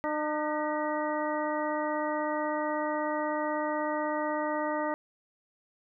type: harmonic tone with a mistuned harmonic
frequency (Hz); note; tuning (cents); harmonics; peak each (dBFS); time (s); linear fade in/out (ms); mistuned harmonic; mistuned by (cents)
302.7; D#4; -48; 1 / 2 / 3 / 4 / 5 / 6; -34 / -32 / -34 / -37 / -44 / -39; 0.04-4.94; 0; 6; +88
effects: none